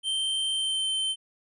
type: tone with pitch glide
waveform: square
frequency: 3126 to 3097 Hz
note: G7 to G7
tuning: -6 to -22 cents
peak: -26 dBFS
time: 0.03-1.16 s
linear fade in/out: 50 ms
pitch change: -16 cents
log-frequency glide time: 0.53-0.88 s
effects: resampled to 24000 Hz